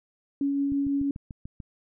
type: tone with tremolo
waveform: sine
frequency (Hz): 280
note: C#4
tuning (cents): +18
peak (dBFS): -22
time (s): 0.41-1.11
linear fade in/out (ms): 2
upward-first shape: triangle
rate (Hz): 6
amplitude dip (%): 25
type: click train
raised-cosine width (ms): 5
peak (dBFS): -26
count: 7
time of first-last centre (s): 0.72-1.602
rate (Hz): 6.8
effects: none